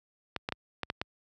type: clicks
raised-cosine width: 0.3 ms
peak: -15 dBFS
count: 6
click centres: 0.363 / 0.489 / 0.523 / 0.833 / 0.901 / 1.015 s
effects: high-pass 60 Hz 12 dB/octave